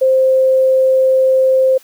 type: tone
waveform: sine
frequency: 524 Hz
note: C5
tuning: 2 cents sharp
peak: -8 dBFS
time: 0.01-1.78 s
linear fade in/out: 10 ms
effects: white hiss -46 dBFS RMS until 1.83 s + high-pass 200 Hz 12 dB/octave